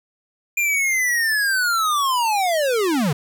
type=linear sweep; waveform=square; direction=down; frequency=2416 to 130 Hz; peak=-18 dBFS; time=0.57-3.13 s; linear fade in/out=5 ms; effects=10-bit